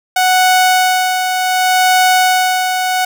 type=tone with tremolo; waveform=sawtooth; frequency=740 Hz; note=F#5; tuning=in tune; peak=-4 dBFS; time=0.16-3.05 s; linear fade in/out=5 ms; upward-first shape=sine; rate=0.67 Hz; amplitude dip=50%; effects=none